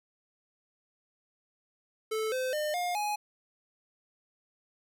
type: tone with pitch steps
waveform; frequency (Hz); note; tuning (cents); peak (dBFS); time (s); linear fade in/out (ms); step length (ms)
square; 437.5 / 514.3 / 604.6 / 710.7 / 835.5; A4 / C5 / D#5 / F5 / G#5; -10 / -30 / -50 / +30 / +10; -30; 2.11-3.16; 10; 210
effects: none